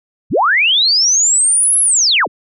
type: linear two-way sweep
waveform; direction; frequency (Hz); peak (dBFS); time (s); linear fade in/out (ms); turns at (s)
sine; up then down; 49 to 11100 to 49; -9; 0.3-2.28; 50; 1.8
effects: none